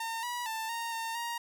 sawtooth tone with pitch steps, 910 / 971 / 889 / 926 / 910 / 939 Hz, A#5 / B5 / A5 / A#5 / A#5 / A#5, -42 / -30 / +18 / -12 / -42 / +12 cents, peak -30 dBFS, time 0-1.38 s, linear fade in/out 5 ms, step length 230 ms, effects none

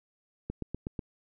click train, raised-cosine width 3 ms, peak -21 dBFS, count 5, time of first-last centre 0.5-0.992 s, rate 8.13 Hz, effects none

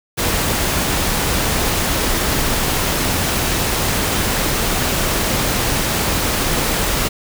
pink noise, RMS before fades -18 dBFS, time 0.17-7.09 s, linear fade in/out 20 ms, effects none

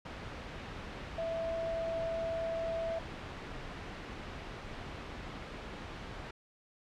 sine tone in noise, 660 Hz, E5, 2 cents sharp, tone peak -33 dBFS, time 1.18-2.99 s, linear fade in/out 5 ms, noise pink, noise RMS -43 dBFS, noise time 0.05-6.31 s, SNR +7 dB, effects low-pass 3000 Hz 12 dB/octave

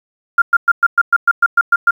sine tone bursts, 1396.9 Hz, F6, in tune, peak -6 dBFS, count 11, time 0.38-1.909 s, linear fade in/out 5 ms, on 39 ms, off 110 ms, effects 7-bit

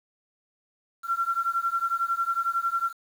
sine beating tone pair, 1359 / 1370 Hz, F6 / F6, -48 / -34 cents, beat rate 11 Hz, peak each -27 dBFS, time 1.03-2.93 s, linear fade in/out 50 ms, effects 8-bit

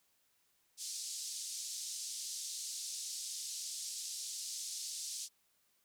pink band-pass noise, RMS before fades -43 dBFS, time 0.77-5.29 s, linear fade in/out 50 ms, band 4600 to 9200 Hz, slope 24 dB/octave, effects white hiss -75 dBFS RMS until 5.84 s

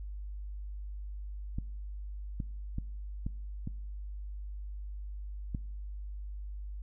clicks, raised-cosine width 5 ms, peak -23 dBFS, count 6, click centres 1.585 / 2.402 / 2.784 / 3.265 / 3.674 / 5.548 s, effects noise-tail reverb RT60 0.8 s tail -23 dB re dry + added 50 Hz sine -38 dBFS peak until 6.82 s

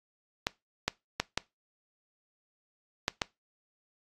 clicks, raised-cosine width 0.2 ms, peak -9 dBFS, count 6, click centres 0.469 / 0.88 / 1.2 / 1.376 / 3.081 / 3.218 s, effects noise-tail reverb RT60 0.2 s tail -22 dB re dry + AAC 32 kbps

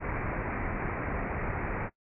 pink low-pass noise, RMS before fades -33 dBFS, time 0-1.9 s, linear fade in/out 50 ms, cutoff 2400 Hz, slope 96 dB/octave, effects noise-tail reverb RT60 0.1 s tail -19 dB re dry

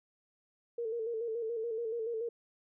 sine tone with vibrato, 456.5 Hz, A#4, 36 cents flat, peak -33 dBFS, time 0.78-2.29 s, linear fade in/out 5 ms, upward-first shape square, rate 7 Hz, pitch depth 54 cents each way, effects none

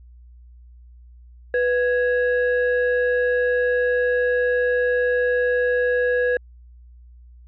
sine tone pair together, 493.9 / 1661.2 Hz, B4 / G#6, 0 / 0 cents, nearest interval octave + major sixth, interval 2100 cents, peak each -17 / -22 dBFS, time 1.54-6.37 s, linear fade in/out 2 ms, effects tanh soft clip ceiling -12 dBFS + added 60 Hz sine -43 dBFS peak until 7.47 s

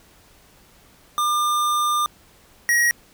square tone pair in turn, 1200 / 1895.9 Hz, D6 / A#6, +37 / +29 cents, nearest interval minor sixth, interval 792 cents, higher second, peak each -19 / -16 dBFS, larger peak second, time 1.18-2.06 / 2.69-2.91 s, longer first, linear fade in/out 0 ms, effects pink hiss -53 dBFS RMS until 3.13 s

